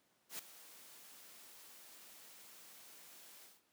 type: noise with ADSR envelope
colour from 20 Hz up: white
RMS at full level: -43 dBFS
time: 0.29-3.62 s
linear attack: 100 ms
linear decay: 4 ms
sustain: -15 dB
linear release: 190 ms
effects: pink hiss -75 dBFS RMS until 3.72 s + high-pass 200 Hz 12 dB/octave